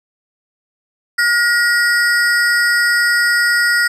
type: ring-modulated tone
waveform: square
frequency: 1664 Hz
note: G#6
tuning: 3 cents sharp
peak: -9 dBFS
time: 1.18-3.88 s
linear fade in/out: 10 ms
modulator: 235 Hz
effects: low-pass 10000 Hz 12 dB/octave